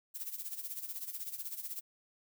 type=noise with tremolo; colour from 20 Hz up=violet; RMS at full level=-39 dBFS; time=0.14-1.81 s; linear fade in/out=20 ms; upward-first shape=sine; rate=16 Hz; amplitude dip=75%; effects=none